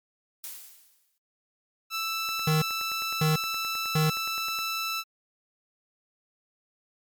blue noise with exponential decay, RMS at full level -36 dBFS, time 0.44-1.18 s, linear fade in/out 0 ms, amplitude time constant 160 ms
15% pulse tone, 1323 Hz, E6, 6 cents sharp, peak -22 dBFS, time 1.9-5.04 s, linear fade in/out 50 ms
click train, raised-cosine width 0.5 ms, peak -28 dBFS, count 23, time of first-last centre 2.29-4.589 s, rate 9.57 Hz
square tone bursts, 155.56 Hz, D#3, in tune, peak -22 dBFS, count 3, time 2.47-4.1 s, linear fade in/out 5 ms, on 150 ms, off 590 ms
effects MP3 96 kbps

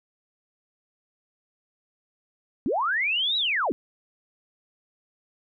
sine linear two-way sweep, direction up then down, 203.6 to 3951 to 203.6 Hz, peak -22 dBFS, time 2.66-3.72 s, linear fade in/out 0 ms, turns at 3.37 s, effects none

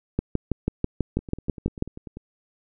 two click trains, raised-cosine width 3 ms, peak -9 / -24 dBFS, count 11 / 11, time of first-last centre 0.19-1.824 / 1.19-2.17 s, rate 6.12 / 10.2 Hz, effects none

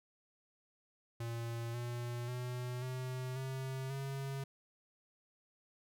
square tone with pitch steps, 116.54 / 120.3 / 124.19 / 128.19 / 132.33 / 136.6 Hz, A#2 / B2 / B2 / C3 / C3 / C#3, 0 / -45 / +10 / -35 / +20 / -25 cents, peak -39 dBFS, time 1.2-4.44 s, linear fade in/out 5 ms, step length 540 ms, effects none

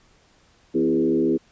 sine tone with frequency modulation, 329.6 Hz, E4, in tune, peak -17 dBFS, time 0.74-1.38 s, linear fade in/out 20 ms, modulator 73.8 Hz, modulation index 1.3, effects pink hiss -58 dBFS RMS until 1.51 s + resampled to 16000 Hz

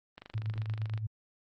click train, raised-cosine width 0.3 ms, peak -29 dBFS, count 21, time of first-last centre 0.18-0.977 s, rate 25.1 Hz
sine tone with tremolo, 108.5 Hz, A2, 24 cents flat, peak -29 dBFS, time 0.34-1.07 s, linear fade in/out 10 ms, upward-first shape sine, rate 8.7 Hz, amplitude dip 60%
effects Opus 24 kbps

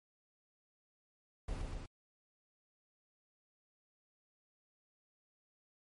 brown noise with echo, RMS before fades -40 dBFS, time 1.48-1.62 s, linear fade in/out 5 ms, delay 120 ms, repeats 2, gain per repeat -2 dB, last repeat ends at 1.86 s, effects MP3 48 kbps

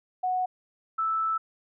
sine tone pair in turn, 737 / 1316.2 Hz, F#5 / E6, -7 / -3 cents, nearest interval minor seventh, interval 1004 cents, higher second, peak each -24 dBFS, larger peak neither, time 0.23-0.46 / 0.98-1.38 s, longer second, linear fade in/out 10 ms, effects none

